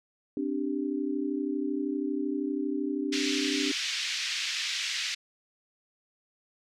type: chord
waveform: sine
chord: C suspended second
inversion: none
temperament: just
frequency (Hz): 261.6 / 294.3 / 392.4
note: C4 / D4 / G4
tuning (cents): 0 / +4 / +2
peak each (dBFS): -33 / -30 / -35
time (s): 0.37-3.72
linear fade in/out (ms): 2
type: band-pass noise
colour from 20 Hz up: pink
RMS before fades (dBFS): -32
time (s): 3.12-5.15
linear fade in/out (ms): 10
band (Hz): 2100 to 5900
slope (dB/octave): 24
effects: none